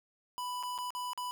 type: tone with dropouts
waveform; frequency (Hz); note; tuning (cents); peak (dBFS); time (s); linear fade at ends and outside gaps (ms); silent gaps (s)
square; 991; B5; +6; -36; 0.38-1.31; 0; 0.628-0.634 / 0.779-0.786 / 0.905-0.95 / 1.133-1.176
effects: none